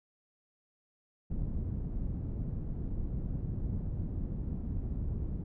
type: low-pass noise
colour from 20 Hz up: pink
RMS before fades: -35 dBFS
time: 1.3-5.44 s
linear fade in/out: 10 ms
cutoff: 180 Hz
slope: 12 dB/octave
effects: none